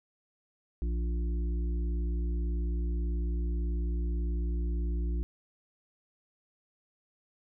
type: harmonic tone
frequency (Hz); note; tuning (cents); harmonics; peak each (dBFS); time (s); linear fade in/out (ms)
58.27; A#1; 0; 1 / 3 / 5 / 6; -28 / -42 / -45 / -46; 0.82-5.23; 0
effects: none